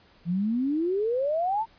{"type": "exponential sweep", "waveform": "sine", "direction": "up", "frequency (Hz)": [164.81, 926], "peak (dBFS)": -23, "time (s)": [0.25, 1.66], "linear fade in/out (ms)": 50, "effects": ["pink hiss -58 dBFS RMS until 1.78 s", "resampled to 11025 Hz"]}